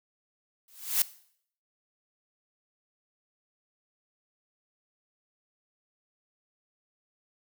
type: noise with exponential growth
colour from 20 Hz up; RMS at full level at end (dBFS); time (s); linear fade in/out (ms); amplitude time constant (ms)
blue; -21; 0.68-1.02; 2; 73
effects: noise-tail reverb RT60 0.6 s tail -18 dB re dry